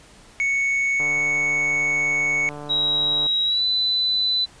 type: tone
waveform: triangle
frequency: 2217 Hz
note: C#7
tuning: in tune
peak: -17 dBFS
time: 0.4-2.49 s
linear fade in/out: 0 ms
type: click train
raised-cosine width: 1 ms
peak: -22 dBFS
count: 334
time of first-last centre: 1-3.265 s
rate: 147 Hz
type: tone with pitch glide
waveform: sine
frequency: 3841 to 3999 Hz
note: B7 to B7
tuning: -49 to +21 cents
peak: -18 dBFS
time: 2.69-4.46 s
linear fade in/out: 20 ms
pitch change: +70 cents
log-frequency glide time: 3.45-3.64 s
effects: pink hiss -49 dBFS RMS until 4.6 s + resampled to 22050 Hz